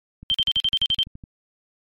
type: click train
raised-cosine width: 5 ms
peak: -27 dBFS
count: 13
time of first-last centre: 0.23-1.238 s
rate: 11.9 Hz
type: tone bursts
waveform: sine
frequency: 3136 Hz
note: G7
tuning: in tune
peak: -17 dBFS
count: 9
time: 0.3-1.031 s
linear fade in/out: 0 ms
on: 43 ms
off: 43 ms
effects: MP3 96 kbps

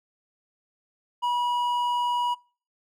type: tone with hard clipping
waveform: triangle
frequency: 970 Hz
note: B5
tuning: 31 cents flat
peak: -24 dBFS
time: 1.22-2.35 s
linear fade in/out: 20 ms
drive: 9 dB
effects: noise-tail reverb RT60 0.4 s tail -25 dB re dry

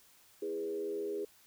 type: tone with frequency modulation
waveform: sine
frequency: 410.1 Hz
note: G#4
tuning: 22 cents flat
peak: -34 dBFS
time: 0.42-1.25 s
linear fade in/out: 5 ms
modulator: 82.6 Hz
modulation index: 0.74
effects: white hiss -63 dBFS RMS until 1.46 s

